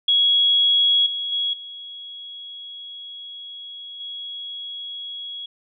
sine tone with level steps, 3329 Hz, G#7, 3 cents sharp, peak -14 / -24 / -20 / -34 / -30 dBFS, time 0.08-5.46 s, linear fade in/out 5 ms, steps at 1.06 / 1.32 / 1.53 / 4 s, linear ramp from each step 5 ms, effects none

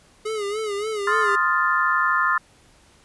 square tone with vibrato, 420 Hz, G#4, 19 cents sharp, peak -25 dBFS, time 0.25-1.36 s, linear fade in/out 10 ms, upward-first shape sine, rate 3.5 Hz, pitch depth 87 cents each way
sine chord, F dominant seventh, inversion second, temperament equal, 1046.5 / 1244.5 / 1396.9 / 1760 Hz, C6 / Eb6 / F6 / A6, 0 / 0 / 0 / 0 cents, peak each -23 dBFS, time 1.07-2.38 s, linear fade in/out 5 ms
effects pink hiss -55 dBFS RMS until 3.04 s + resampled to 24000 Hz

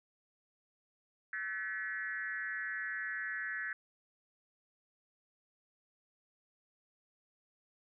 sine tone with frequency modulation, 1724 Hz, A6, 36 cents flat, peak -36 dBFS, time 1.33-3.73 s, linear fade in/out 2 ms, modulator 200 Hz, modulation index 1.2, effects none

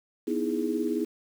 sine chord, E major seventh, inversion second, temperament equal, 246.9 / 311.1 / 329.6 / 415.3 Hz, B3 / D#4 / E4 / G#4, 0 / 0 / 0 / 0 cents, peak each -31 dBFS, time 0.27-1.05 s, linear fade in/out 10 ms, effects 8-bit

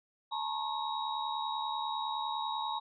sine tone cluster, 864 / 934 / 1085 / 3800 Hz, A5 / A#5 / C#6 / A#7, -32 / +3 / -37 / +33 cents, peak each -37 / -38 / -39 / -40 dBFS, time 0.31-2.8 s, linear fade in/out 20 ms, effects none

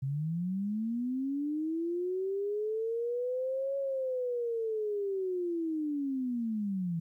sine linear two-way sweep, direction up then down, 130.81 to 554.4 to 161.8 Hz, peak -30 dBFS, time 0.02-7 s, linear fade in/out 10 ms, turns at 3.77 s, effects 12-bit

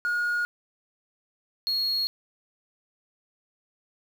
sine tone pair in turn, 1437 / 4306 Hz, F6 / C8, +49 / +49 cents, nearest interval octave + perfect fifth, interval 1900 cents, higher second, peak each -21 dBFS, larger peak neither, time 0.05-0.45 / 1.67-2.07 s, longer neither, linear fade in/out 0 ms, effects tanh soft clip ceiling -23 dBFS + 8-bit

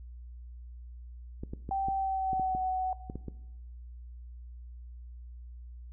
clicks, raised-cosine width 3 ms, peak -25 dBFS, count 10, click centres 1.435 / 1.535 / 1.691 / 1.885 / 2.332 / 2.397 / 2.55 / 3.099 / 3.156 / 3.283 s
sine tone with pitch glide, 778 to 747.6 Hz, G5 to F#5, -13 to +18 cents, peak -28 dBFS, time 1.71-2.93 s, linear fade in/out 2 ms, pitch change -69 cents, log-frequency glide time 1.91-2.6 s
effects noise-tail reverb RT60 1.0 s tail -18 dB re dry + added 60 Hz sine -43 dBFS peak until 5.92 s

